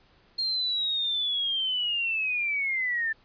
sine linear sweep, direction down, 4232 to 1760 Hz, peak -25 dBFS, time 0.38-3.13 s, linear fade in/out 10 ms, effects pink hiss -61 dBFS RMS until 3.24 s + resampled to 11025 Hz

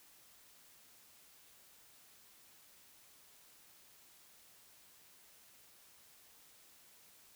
silence, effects white hiss -63 dBFS RMS until 7.35 s

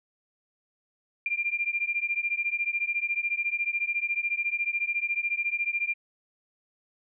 sine beating tone pair, 2383 / 2397 Hz, D7 / D7, +25 / +35 cents, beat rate 14 Hz, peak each -29 dBFS, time 1.26-5.94 s, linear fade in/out 2 ms, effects none

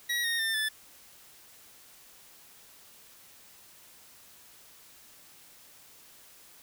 25% pulse tone with pitch steps, 1913 / 1855.3 / 1799.4 / 1745.1 Hz, A#6 / A#6 / A6 / A6, +44 / -9 / +38 / -15 cents, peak -24 dBFS, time 0.09-0.69 s, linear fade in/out 10 ms, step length 150 ms, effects white hiss -55 dBFS RMS until 6.62 s

